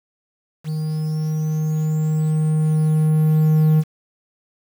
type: tone with level ramp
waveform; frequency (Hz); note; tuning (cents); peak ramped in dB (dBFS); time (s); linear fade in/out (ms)
triangle; 155.56; D#3; 0; -19 to -9; 0.64-3.84; 50
effects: 7-bit